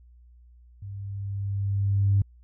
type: tone with level ramp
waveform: sine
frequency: 99.4 Hz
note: G2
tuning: 25 cents sharp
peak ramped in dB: -35 to -16 dBFS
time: 0.82-2.22 s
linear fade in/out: 5 ms
effects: tanh soft clip ceiling -12 dBFS + added 60 Hz sine -50 dBFS peak until 2.43 s